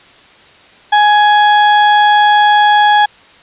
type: tone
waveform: 35% pulse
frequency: 835 Hz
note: G#5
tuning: 9 cents sharp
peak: -4 dBFS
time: 0.92-3.06 s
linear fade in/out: 10 ms
effects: white hiss -42 dBFS RMS until 3.42 s + resampled to 8000 Hz